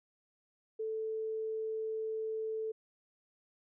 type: tone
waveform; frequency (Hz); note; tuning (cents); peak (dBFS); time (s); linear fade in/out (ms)
sine; 440; A4; 0; -34; 0.79-2.72; 10
effects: none